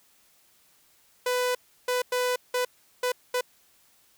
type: tone bursts at uneven times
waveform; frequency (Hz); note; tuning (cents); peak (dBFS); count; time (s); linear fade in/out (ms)
sawtooth; 497.8; B4; +14; -20; 6; 1.26-1.55 / 1.88-2.02 / 2.12-2.36 / 2.54-2.65 / 3.03-3.12 / 3.34-3.41; 5
effects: white hiss -62 dBFS RMS until 4.17 s